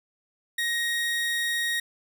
30% pulse tone, 1878 Hz, A#6, 12 cents sharp, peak -22 dBFS, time 0.58-1.8 s, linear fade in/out 5 ms, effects none

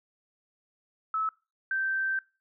sine tone pair in turn, 1300 / 1558.5 Hz, E6 / G6, -24 / -11 cents, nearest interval minor third, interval 313 cents, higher second, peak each -26 dBFS, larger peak neither, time 1.14-1.29 / 1.71-2.19 s, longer second, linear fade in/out 2 ms, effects noise-tail reverb RT60 0.3 s tail -23 dB re dry

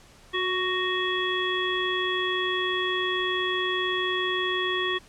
harmonic tone with a mistuned harmonic, 371.8 Hz, F#4, 8 cents sharp, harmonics 1 / 3 / 5 / 7 / 9, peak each -29 / -31 / -29 / -38 / -30 dBFS, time 0.33-4.99 s, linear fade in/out 20 ms, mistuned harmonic 1, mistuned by -25 cents, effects pink hiss -53 dBFS RMS until 5.08 s + low-pass 9000 Hz 12 dB/octave

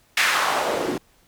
white noise with band-pass filter sweep, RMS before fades -22 dBFS, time 0.17-0.98 s, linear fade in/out 5 ms, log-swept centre 2100 to 280 Hz, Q 1.8, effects pink hiss -59 dBFS RMS until 1.27 s

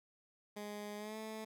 15% pulse tone with pitch glide, 207.7 to 218.7 Hz, G#3 to A3, 0 to -10 cents, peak -37 dBFS, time 0.56-1.45 s, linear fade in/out 10 ms, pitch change +90 cents, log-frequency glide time 0.97-1.17 s, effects none

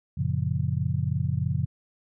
sine chord, Gb major seventh, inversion none, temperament just, 92.5 / 115.62 / 138.75 / 173.43 Hz, Gb2 / Bb2 / Db3 / F3, 0 / -14 / +2 / -12 cents, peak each -29 / -30 / -27 / -32 dBFS, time 0.17-1.66 s, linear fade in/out 10 ms, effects none

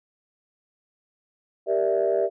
sine chord, E half-diminished seventh, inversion first, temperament equal with one note detuned, 392 / 469.9 / 587.3 / 659.3 Hz, G4 / Bb4 / D5 / E5, 0 / +14 / 0 / 0 cents, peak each -24 / -26 / -25 / -24 dBFS, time 1.66-2.3 s, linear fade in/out 50 ms, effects tanh soft clip ceiling -12 dBFS

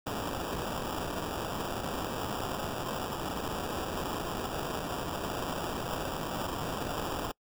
white noise with sample-and-hold, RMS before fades -35 dBFS, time 0.06-7.32 s, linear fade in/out 10 ms, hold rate 2100 Hz, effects noise-tail reverb RT60 0.1 s tail -25 dB re dry

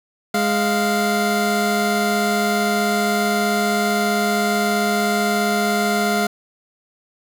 25% pulse tone pair together, 207.7 / 698.5 Hz, G#3 / F5, 0 / 0 cents, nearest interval octave + major sixth, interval 2100 cents, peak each -16 dBFS, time 0.34-6.27 s, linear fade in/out 5 ms, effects none

